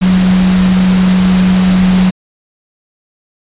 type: tone in noise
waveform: sine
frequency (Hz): 185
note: F#3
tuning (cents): 0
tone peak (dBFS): -6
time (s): 0.01-2.11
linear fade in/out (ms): 20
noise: pink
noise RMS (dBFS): -19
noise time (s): 0.01-2.11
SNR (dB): +10
effects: resampled to 8000 Hz